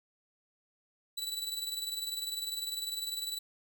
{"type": "tone with tremolo", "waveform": "sawtooth", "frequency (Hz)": 3951, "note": "B7", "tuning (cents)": 0, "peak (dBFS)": -30, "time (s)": [1.17, 3.39], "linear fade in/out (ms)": 10, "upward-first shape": "square", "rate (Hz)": 20, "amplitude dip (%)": 50, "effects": []}